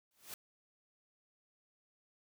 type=noise with exponential growth; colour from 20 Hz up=white; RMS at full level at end=-43 dBFS; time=0.11-0.34 s; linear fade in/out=1 ms; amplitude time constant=49 ms; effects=none